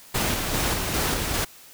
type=noise with tremolo; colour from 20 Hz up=pink; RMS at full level=-24 dBFS; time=0.14-1.45 s; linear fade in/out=10 ms; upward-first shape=square; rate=2.5 Hz; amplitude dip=30%; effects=white hiss -48 dBFS RMS until 1.73 s